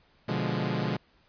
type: chord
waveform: sawtooth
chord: B diminished seventh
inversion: none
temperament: equal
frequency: 123.47 / 146.83 / 174.61 / 207.7 Hz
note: B2 / D3 / F3 / Ab3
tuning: 0 / 0 / 0 / 0 cents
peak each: -29 dBFS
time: 0.28-0.97 s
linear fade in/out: 10 ms
effects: pink hiss -64 dBFS RMS until 1.28 s + resampled to 11025 Hz